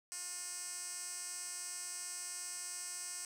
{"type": "tone with band-pass filter", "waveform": "10% pulse", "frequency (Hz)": 357.1, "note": "F4", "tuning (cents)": 39, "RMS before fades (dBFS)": -44, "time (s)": [0.12, 3.25], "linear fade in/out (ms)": 0, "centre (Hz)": 7700, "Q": 5.8, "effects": ["10-bit"]}